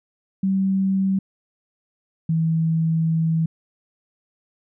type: tone pair in turn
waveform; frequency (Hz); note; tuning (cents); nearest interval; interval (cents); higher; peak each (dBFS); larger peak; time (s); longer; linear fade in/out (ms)
sine; 192.3 / 162.22; G3 / E3; -33 / -27; minor third; 294; first; -17; neither; 0.43-1.19 / 2.29-3.46; second; 5
effects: none